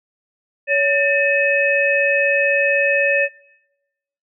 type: tone cluster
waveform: sine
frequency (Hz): 563 / 1792 / 2556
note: C#5 / A6 / D#7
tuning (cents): +27 / +31 / +46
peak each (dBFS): -18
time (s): 0.67-3.29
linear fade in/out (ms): 50
effects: noise-tail reverb RT60 1.0 s tail -24 dB re dry